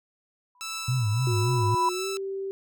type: tone with exponential growth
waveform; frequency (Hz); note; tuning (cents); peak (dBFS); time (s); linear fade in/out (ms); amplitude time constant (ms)
sine; 987.8; B5; 0; -19; 0.55-1.89; 2; 290
type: tone with tremolo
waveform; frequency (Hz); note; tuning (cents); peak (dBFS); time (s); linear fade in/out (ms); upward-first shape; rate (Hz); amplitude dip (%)
10% pulse; 1318.5; E6; 0; -23; 0.61-2.17; 0; triangle; 1.6; 50
type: tone with vibrato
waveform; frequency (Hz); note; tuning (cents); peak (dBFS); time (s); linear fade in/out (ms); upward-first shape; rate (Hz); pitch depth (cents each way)
sine; 115.9; A#2; -10; -22; 0.88-1.75; 5; sine; 3.5; 190
type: tone with pitch glide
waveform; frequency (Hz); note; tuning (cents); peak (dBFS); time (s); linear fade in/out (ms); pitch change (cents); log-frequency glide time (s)
sine; 360.9 to 389; F#4 to G4; -43 to -13; -29; 1.27-2.51; 0; +130; 1.93-2.08
effects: none